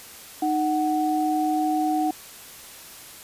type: tone pair together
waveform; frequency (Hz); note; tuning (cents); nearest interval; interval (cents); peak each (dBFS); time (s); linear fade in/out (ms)
sine; 308.4 / 744; D#4 / F#5; -15 / +9; octave + minor third; 1524; -23; 0.42-2.11; 5
effects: white hiss -43 dBFS RMS until 3.23 s + resampled to 32000 Hz